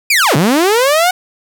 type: linear two-way sweep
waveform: sawtooth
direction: down then up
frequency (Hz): 2489 to 130.8 to 748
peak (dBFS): -5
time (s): 0.1-1.11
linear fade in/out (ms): 5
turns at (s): 0.36
effects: none